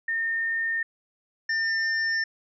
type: tone pair in turn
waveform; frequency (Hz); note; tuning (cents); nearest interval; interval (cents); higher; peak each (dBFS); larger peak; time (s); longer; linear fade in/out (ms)
sine / square; 1822 / 1801.1; A#6 / A6; -40 / +40; unison; 20; first; -24; neither; 0.08-0.83 / 1.49-2.24; neither; 5
effects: resampled to 16000 Hz